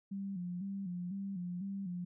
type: tone with vibrato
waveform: sine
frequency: 186.8 Hz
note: F#3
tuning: 17 cents sharp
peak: -37 dBFS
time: 0.11-2.05 s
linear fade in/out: 10 ms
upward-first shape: square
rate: 2 Hz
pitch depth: 89 cents each way
effects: none